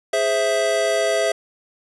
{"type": "chord", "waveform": "square", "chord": "Ab augmented", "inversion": "none", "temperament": "equal", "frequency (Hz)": [415.3, 523.3, 659.3], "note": ["Ab4", "C5", "E5"], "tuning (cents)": [0, 0, 0], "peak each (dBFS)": [-25, -25, -20], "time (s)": [0.13, 1.32], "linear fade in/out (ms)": 5, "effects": ["resampled to 24000 Hz", "9-bit"]}